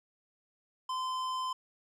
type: tone with hard clipping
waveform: triangle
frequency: 1029 Hz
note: C6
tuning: 29 cents flat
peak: -34 dBFS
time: 0.89-1.53 s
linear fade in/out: 5 ms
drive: 16 dB
effects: none